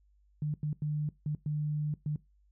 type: tone bursts at uneven times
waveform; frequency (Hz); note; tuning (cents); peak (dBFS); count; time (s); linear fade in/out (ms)
sine; 150; D3; +37; -29; 6; 0.42-0.54 / 0.63-0.73 / 0.82-1.09 / 1.26-1.35 / 1.46-1.94 / 2.06-2.16; 2
effects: noise-tail reverb RT60 0.2 s tail -20 dB re dry + added 50 Hz sine -63 dBFS peak until 2.51 s